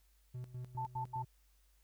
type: tone with tremolo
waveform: triangle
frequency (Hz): 124.9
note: B2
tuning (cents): +20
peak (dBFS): -39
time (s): 0.34-1.25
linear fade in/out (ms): 10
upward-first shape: square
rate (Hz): 4.9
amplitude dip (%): 75
type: tone bursts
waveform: sine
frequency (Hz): 884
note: A5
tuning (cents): +8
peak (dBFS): -37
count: 3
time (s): 0.77-1.226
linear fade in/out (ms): 10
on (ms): 96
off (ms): 84
effects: added 50 Hz sine -67 dBFS peak until 1.83 s + white hiss -75 dBFS RMS until 1.83 s